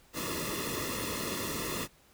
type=noise with comb filter; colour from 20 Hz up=pink; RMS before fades=-35 dBFS; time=0.13-1.88 s; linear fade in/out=50 ms; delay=1.3 ms; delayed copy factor=-0.95; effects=pink hiss -62 dBFS RMS until 2.13 s